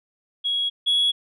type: tone pair in turn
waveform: sine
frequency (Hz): 3322 / 3353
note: G#7 / G#7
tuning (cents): 0 / +16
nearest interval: unison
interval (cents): 16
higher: second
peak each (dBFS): -20 / -15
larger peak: second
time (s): 0.44-0.7 / 0.86-1.12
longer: neither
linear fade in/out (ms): 20
effects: tanh soft clip ceiling -15 dBFS